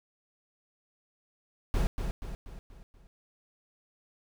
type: noise with echo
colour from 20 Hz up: brown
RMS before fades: -26 dBFS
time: 1.74-1.87 s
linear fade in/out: 0 ms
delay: 240 ms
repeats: 5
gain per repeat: -6 dB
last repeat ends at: 3.07 s
effects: none